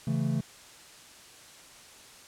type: chord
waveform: triangle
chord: A major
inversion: first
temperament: equal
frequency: 138.59 / 164.81 / 220 Hz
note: C#3 / E3 / A3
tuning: 0 / 0 / 0 cents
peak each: -27 / -29 / -29 dBFS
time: 0.07-0.41 s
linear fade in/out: 5 ms
effects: white hiss -51 dBFS RMS until 2.27 s + low-pass 9000 Hz 12 dB/octave